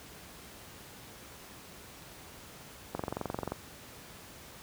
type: click train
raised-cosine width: 1 ms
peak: -19 dBFS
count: 14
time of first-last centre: 2.95-3.52 s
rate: 22.8 Hz
effects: pink hiss -50 dBFS RMS until 4.62 s + high-pass 60 Hz 12 dB/octave